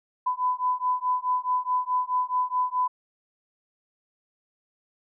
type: beating tone pair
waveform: sine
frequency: 1000 / 1004.7 Hz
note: B5 / B5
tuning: +21 / +29 cents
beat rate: 4.7 Hz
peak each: -26 dBFS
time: 0.26-2.88 s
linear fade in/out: 10 ms
effects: none